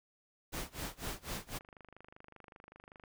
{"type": "noise with tremolo", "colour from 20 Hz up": "pink", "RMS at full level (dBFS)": -39, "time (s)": [0.52, 1.59], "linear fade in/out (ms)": 20, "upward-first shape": "sine", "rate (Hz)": 4, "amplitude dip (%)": 95}
{"type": "click train", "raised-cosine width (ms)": 0.5, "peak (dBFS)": -38, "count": 40, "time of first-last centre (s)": [1.49, 3.038], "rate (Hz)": 25.2}
{"effects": []}